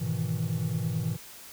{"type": "chord", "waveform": "triangle", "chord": "E major seventh", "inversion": "first", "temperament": "equal", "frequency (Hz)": [103.83, 123.47, 155.56, 164.81], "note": ["G#2", "B2", "D#3", "E3"], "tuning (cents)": [0, 0, 0, 0], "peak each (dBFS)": [-31, -30, -31, -29], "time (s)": [0, 1.17], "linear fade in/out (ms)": 20, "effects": ["tanh soft clip ceiling -18 dBFS", "white hiss -47 dBFS RMS until 1.52 s"]}